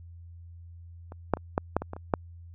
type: clicks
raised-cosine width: 1 ms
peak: -29 / -8 / -25 / -10 / -9 / -19 / -22 / -27 / -8 dBFS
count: 9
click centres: 1.121 / 1.337 / 1.371 / 1.579 / 1.766 / 1.82 / 1.934 / 1.965 / 2.138 s
effects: added 85 Hz sine -44 dBFS peak until 2.54 s